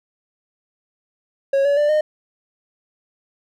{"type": "tone with pitch steps", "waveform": "triangle", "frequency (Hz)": [549, 569, 589.8, 611.3], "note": ["C#5", "C#5", "D5", "D#5"], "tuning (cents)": [-17, 45, 7, -31], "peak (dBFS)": -12, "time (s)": [1.53, 2.01], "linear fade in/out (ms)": 5, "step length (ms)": 120, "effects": []}